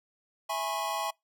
square chord, C# minor seventh, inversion first, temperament equal with one note detuned, 659.3 / 830.6 / 987.8 / 1087.8 Hz, E5 / G#5 / B5 / C#6, 0 / 0 / 0 / -33 cents, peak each -37 / -35 / -39 / -36 dBFS, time 0.49-1.11 s, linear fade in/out 10 ms, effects noise-tail reverb RT60 0.2 s tail -26 dB re dry

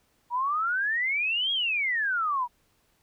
sine exponential two-way sweep, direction up then down, 940 to 3322 to 940 Hz, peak -24 dBFS, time 0.3-2.48 s, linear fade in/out 50 ms, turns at 1.52 s, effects pink hiss -68 dBFS RMS until 3.02 s

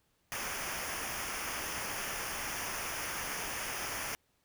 pink noise with comb filter, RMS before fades -38 dBFS, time 0.32-4.15 s, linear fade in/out 0 ms, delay 0.25 ms, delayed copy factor -0.75, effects pink hiss -74 dBFS RMS until 4.44 s

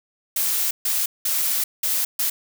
blue noise bursts at uneven times, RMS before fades -22 dBFS, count 5, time 0.36-0.71 / 0.85-1.06 / 1.25-1.64 / 1.83-2.05 / 2.19-2.3 s, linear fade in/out 5 ms, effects none

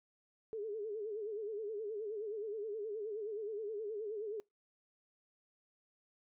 sine tone with vibrato, 426.1 Hz, G#4, 44 cents sharp, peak -38 dBFS, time 0.53-4.4 s, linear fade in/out 0 ms, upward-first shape sine, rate 9.5 Hz, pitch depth 99 cents each way, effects noise-tail reverb RT60 0.2 s tail -25 dB re dry

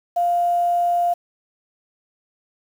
sine tone with quantisation, 698.5 Hz, F5, in tune, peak -16 dBFS, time 0.16-1.14 s, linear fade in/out 10 ms, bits 7, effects none

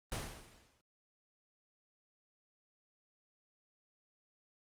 pink noise with exponential decay, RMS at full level -37 dBFS, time 0.12-0.81 s, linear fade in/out 0 ms, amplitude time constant 150 ms, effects low-pass 11000 Hz 12 dB/octave + Opus 24 kbps

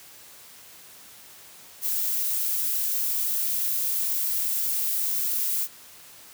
violet noise, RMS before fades -26 dBFS, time 1.81-5.68 s, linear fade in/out 50 ms, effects white hiss -48 dBFS RMS until 6.33 s + high-pass 60 Hz 12 dB/octave

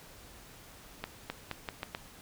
accelerating click train, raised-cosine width 0.3 ms, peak -19 dBFS, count 6, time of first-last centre 1.04-1.949 s, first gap 260 ms, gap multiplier 0.82, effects pink hiss -53 dBFS RMS until 2.21 s

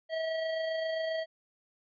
square tone with amplitude modulation, 645 Hz, E5, 38 cents flat, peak -30 dBFS, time 0.09-1.26 s, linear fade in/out 50 ms, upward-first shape sine, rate 27.5 Hz, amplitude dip 30%, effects resampled to 11025 Hz

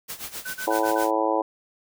white noise with tremolo, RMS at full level -33 dBFS, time 0.08-1.11 s, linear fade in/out 20 ms, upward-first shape sine, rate 7.7 Hz, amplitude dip 80%
sine tone bursts, 1510 Hz, F#6, 35 cents sharp, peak -31 dBFS, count 5, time 0.45-1.042 s, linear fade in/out 10 ms, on 88 ms, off 38 ms
harmonic tone, 109.6 Hz, A2, 6 cents flat, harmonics 3 / 4 / 5 / 6 / 7 / 8 / 9, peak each -27 / -29 / -26 / -31 / -28 / -29 / -28 dBFS, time 0.67-1.42 s, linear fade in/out 5 ms
effects none

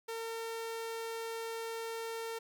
sawtooth tone, 454.8 Hz, A#4, 43 cents flat, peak -34 dBFS, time 0.08-2.39 s, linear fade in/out 10 ms, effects none

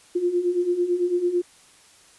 sine beating tone pair, 347.1 / 356.1 Hz, F4 / F4, -11 / +34 cents, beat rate 9 Hz, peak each -26 / -21 dBFS, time 0.15-1.42 s, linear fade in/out 10 ms, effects white hiss -53 dBFS RMS until 2.18 s + resampled to 24000 Hz

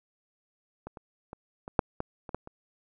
clicks, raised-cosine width 1 ms, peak -25 / -29 / -26 / -25 / -6 / -17 / -26 / -17 / -29 dBFS, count 9, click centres 0.87 / 0.972 / 1.331 / 1.679 / 1.792 / 2.004 / 2.292 / 2.346 / 2.474 s, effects none

